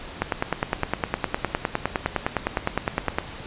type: click train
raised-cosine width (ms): 0.5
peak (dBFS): -6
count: 30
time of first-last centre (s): 0.22-3.185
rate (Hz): 9.78
effects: pink hiss -38 dBFS RMS until 3.46 s + resampled to 8000 Hz